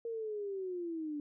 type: linear sweep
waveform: sine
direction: down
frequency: 466.2 to 288.9 Hz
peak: -36 dBFS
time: 0.05-1.2 s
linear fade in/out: 2 ms
effects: none